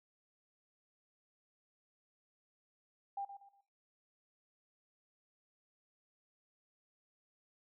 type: tone with echo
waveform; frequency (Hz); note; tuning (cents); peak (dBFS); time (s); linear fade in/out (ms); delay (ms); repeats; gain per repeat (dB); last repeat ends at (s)
sine; 796; G5; +26; -37; 3.17-3.25; 5; 120; 3; -10; 3.61
effects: noise-tail reverb RT60 0.6 s tail -21 dB re dry